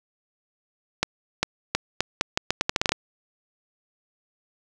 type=accelerating click train; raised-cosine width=0.2 ms; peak=-3 dBFS; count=14; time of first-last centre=1.03-2.92 s; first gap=400 ms; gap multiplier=0.8; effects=none